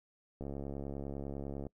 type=click train; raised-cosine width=2 ms; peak=-28 dBFS; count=89; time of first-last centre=0.41-1.667 s; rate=70 Hz; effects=noise-tail reverb RT60 0.1 s tail -24 dB re dry